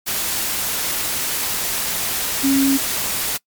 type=tone in noise; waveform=sine; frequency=272.6 Hz; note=C#4; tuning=29 cents flat; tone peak=-13 dBFS; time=2.43-2.78 s; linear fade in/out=20 ms; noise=white; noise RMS=-22 dBFS; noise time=0.06-3.38 s; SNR=+6 dB; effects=noise-tail reverb RT60 0.1 s tail -24 dB re dry + MP3 96 kbps